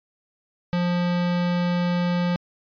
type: tone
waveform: square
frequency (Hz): 176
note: F3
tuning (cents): +14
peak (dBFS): -21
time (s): 0.73-2.36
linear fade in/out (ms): 0
effects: resampled to 11025 Hz